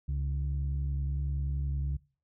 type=tone pair together; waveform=sine; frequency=69.3 / 139.93 Hz; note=C#2 / C#3; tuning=0 / +17 cents; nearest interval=octave; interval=1217 cents; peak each=-29 / -33 dBFS; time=0.08-1.97 s; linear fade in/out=10 ms; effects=noise-tail reverb RT60 0.4 s tail -23 dB re dry + tanh soft clip ceiling -24 dBFS

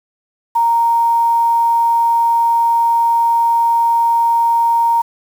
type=tone with quantisation; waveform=sine; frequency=930 Hz; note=A#5; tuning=4 cents flat; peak=-10 dBFS; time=0.55-5.02 s; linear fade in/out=10 ms; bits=6; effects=none

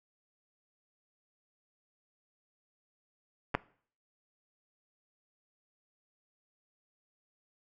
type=clicks; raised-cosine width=0.5 ms; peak=-21 / -11 dBFS; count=2; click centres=3.543 / 3.55 s; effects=noise-tail reverb RT60 0.5 s tail -21 dB re dry

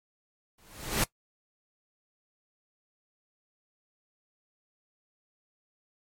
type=noise with exponential growth; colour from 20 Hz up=pink; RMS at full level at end=-23 dBFS; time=0.58-1.04 s; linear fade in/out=5 ms; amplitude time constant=98 ms; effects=noise-tail reverb RT60 0.1 s tail -20 dB re dry + MP3 64 kbps

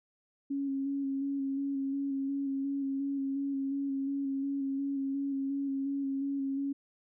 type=tone with vibrato; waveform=sine; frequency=275.2 Hz; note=C#4; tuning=12 cents flat; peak=-30 dBFS; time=0.5-6.73 s; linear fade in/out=10 ms; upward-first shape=square; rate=2.8 Hz; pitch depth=19 cents each way; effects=none

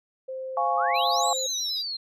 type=tone; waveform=sine; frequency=523 Hz; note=C5; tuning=1 cent flat; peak=-31 dBFS; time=0.28-1.47 s; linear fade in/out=10 ms
type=chord; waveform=sine; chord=Db major; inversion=first; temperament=equal; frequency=698.5 / 830.6 / 1108.7 Hz; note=F5 / Ab5 / Db6; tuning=0 / 0 / 0 cents; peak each=-26 / -26 / -27 dBFS; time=0.57-1.33 s; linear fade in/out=2 ms
type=exponential two-way sweep; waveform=sine; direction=up then down; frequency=1157 to 7902 to 4128 Hz; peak=-29 dBFS; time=0.77-1.97 s; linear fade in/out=10 ms; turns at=1.26 s
type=tone with vibrato; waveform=triangle; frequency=3925 Hz; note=B7; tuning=11 cents flat; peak=-28 dBFS; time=0.94-1.83 s; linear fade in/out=20 ms; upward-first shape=triangle; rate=9.2 Hz; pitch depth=69 cents each way
effects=none

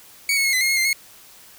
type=tone with pitch steps; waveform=sawtooth; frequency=2245 / 2194 / 2166 / 2027 / 2140 / 2163 / 2092 / 2171 Hz; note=C#7 / C#7 / C#7 / B6 / C7 / C#7 / C7 / C#7; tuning=+21 / -18 / -41 / +45 / +38 / -43 / -1 / -37 cents; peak=-14 dBFS; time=0.29-0.93 s; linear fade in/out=2 ms; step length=80 ms; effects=white hiss -47 dBFS RMS until 1.58 s

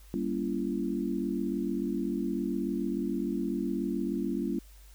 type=chord; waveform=sine; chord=G diminished seventh; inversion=none; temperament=just; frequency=196 / 235.2 / 282.2 / 338.7 Hz; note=G3 / Bb3 / Db4 / Fb4; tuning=0 / +16 / +31 / +47 cents; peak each=-34 dBFS; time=0.14-4.59 s; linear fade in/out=0 ms; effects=added 50 Hz sine -50 dBFS peak until 4.94 s + white hiss -60 dBFS RMS until 4.94 s

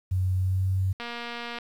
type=tone with pitch glide; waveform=sine; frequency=92.8 to 94.64 Hz; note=F#2 to F#2; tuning=+6 to +40 cents; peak=-22 dBFS; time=0.11-0.93 s; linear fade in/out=10 ms; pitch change=+34 cents; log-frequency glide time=0.36-0.67 s
type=click train; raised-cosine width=0.3 ms; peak=-20 dBFS; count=140; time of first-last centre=1-1.586 s; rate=237 Hz
effects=9-bit

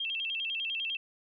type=tone with vibrato; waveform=sine; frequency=2927 Hz; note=F#7; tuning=19 cents flat; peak=-31 dBFS; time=0-0.97 s; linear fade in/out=5 ms; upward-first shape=square; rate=10 Hz; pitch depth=160 cents each way; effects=none

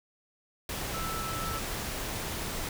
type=tone in noise; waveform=sine; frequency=1318.5 Hz; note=E6; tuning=in tune; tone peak=-36 dBFS; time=0.94-1.59 s; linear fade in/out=2 ms; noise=pink; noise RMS=-35 dBFS; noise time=0.69-2.69 s; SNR=-4 dB; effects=none

